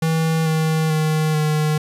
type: tone with pitch steps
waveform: square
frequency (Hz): 161.3 / 158.53 / 155.81 / 153.13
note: E3 / D#3 / D#3 / D#3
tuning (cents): -37 / +33 / +3 / -27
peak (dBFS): -17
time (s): 0.02-1.78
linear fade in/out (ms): 5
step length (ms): 440
effects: resampled to 32000 Hz + 9-bit